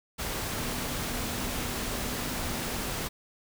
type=tone in noise; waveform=sine; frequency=244.3 Hz; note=B3; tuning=19 cents flat; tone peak=-41 dBFS; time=0.57-2.91 s; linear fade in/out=20 ms; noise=pink; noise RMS=-33 dBFS; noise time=0.18-3.09 s; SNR=-11 dB; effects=none